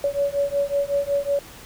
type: beating tone pair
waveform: sine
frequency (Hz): 563 / 568.4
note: C#5 / C#5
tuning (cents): +27 / +43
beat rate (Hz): 5.4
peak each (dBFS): -23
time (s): 0.04-1.39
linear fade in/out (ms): 2
effects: pink hiss -43 dBFS RMS until 1.65 s